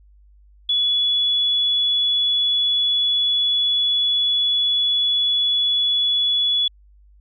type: tone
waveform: sine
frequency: 3408 Hz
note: G#7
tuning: 44 cents sharp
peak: -16 dBFS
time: 0.69-6.68 s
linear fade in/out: 5 ms
effects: added 50 Hz sine -48 dBFS peak until 7.2 s